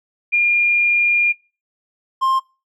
sine / triangle tone pair in turn, 2411 / 1057.7 Hz, D7 / C6, +45 / +18 cents, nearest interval octave + major second, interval 1427 cents, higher first, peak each -12 dBFS, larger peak neither, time 0.32-1.33 / 2.21-2.4 s, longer first, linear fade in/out 20 ms, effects noise-tail reverb RT60 0.3 s tail -22 dB re dry

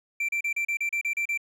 triangle tone bursts, 2349 Hz, D7, in tune, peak -23 dBFS, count 10, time 0.2-1.376 s, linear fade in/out 5 ms, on 87 ms, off 34 ms, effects none

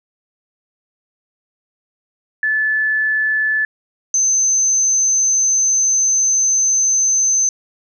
sine tone pair in turn, 1736 / 6186 Hz, A6 / G8, -24 / -24 cents, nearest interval octave + minor seventh, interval 2200 cents, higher second, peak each -14 / -12 dBFS, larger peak second, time 2.43-3.65 / 4.14-7.49 s, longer second, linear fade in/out 2 ms, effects none

